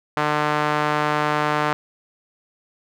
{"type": "tone with band-pass filter", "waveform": "sawtooth", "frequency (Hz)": 150, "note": "D3", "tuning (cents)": 37, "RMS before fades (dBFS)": -21, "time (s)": [0.17, 1.73], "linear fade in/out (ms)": 0, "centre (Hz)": 1200, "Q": 1.2, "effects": []}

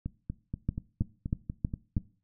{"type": "two click trains", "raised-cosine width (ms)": 5, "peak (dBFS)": [-15, -21], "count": [5, 9], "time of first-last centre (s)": [[0.69, 1.968], [0.06, 1.978]], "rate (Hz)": [3.13, 4.17], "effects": ["noise-tail reverb RT60 0.4 s tail -20 dB re dry"]}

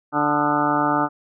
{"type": "harmonic tone with a mistuned harmonic", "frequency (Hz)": 147.2, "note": "D3", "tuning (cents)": 4, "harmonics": [1, 2, 3, 4, 5, 6, 7, 8, 9, 10], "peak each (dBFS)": [-32, -23, -33, -28, -26, -23, -32, -24, -27, -30], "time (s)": [0.12, 1.09], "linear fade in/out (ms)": 50, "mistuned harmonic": 8, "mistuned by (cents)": 58, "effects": []}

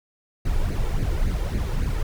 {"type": "noise with flanger", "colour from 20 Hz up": "brown", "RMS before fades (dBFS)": -23, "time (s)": [0.45, 2.03], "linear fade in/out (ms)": 5, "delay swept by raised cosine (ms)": [0.45, 2.25], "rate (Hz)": 3.6, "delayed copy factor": 0.65, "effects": []}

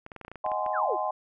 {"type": "clicks", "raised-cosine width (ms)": 0.5, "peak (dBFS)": -26, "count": 11, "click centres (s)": [0.064, 0.118, 0.163, 0.213, 0.249, 0.281, 0.316, 0.357, 0.463, 0.517, 0.663]}
{"type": "chord", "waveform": "sine", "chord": "Ab dominant seventh", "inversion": "second", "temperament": "just", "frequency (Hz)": [623, 747.5, 830.6, 1038.3], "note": ["Eb5", "Gb5", "Ab5", "C6"], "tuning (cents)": [2, 17, 0, -14], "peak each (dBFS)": -32, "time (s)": [0.44, 1.11], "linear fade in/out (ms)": 5}
{"type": "exponential sweep", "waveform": "sine", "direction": "down", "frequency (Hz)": [1888, 311.1], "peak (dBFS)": -26, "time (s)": [0.73, 0.97], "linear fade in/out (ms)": 50}
{"effects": []}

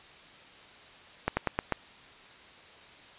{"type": "slowing click train", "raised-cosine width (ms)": 0.5, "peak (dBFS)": -11, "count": 5, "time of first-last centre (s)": [1.28, 1.723], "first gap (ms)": 90, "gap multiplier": 1.14, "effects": ["white hiss -52 dBFS RMS until 3.18 s", "resampled to 8000 Hz"]}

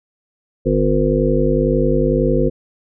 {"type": "harmonic tone", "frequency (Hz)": 51, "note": "G#1", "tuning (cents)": -31, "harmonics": [1, 3, 5, 7, 9, 10], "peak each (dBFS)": [-20, -20, -20, -20, -20, -20], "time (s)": [0.65, 2.5], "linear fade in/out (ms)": 20, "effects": []}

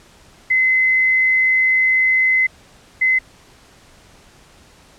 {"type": "tone pair in turn", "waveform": "sine", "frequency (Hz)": [2046, 2046], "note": ["C7", "C7"], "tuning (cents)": [-39, -39], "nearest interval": "unison", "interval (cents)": 0, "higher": "neither", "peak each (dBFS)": -12, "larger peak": "neither", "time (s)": [[0.5, 2.47], [3.01, 3.19]], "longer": "first", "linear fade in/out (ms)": 10, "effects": ["pink hiss -48 dBFS RMS until 4.98 s", "low-pass 9000 Hz 12 dB/octave"]}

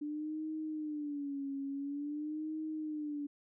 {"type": "tone with vibrato", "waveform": "sine", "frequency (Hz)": 293.7, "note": "D4", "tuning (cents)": 0, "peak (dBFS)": -36, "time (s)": [0.01, 3.27], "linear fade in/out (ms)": 10, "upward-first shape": "sine", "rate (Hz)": 0.48, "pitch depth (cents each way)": 110, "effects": []}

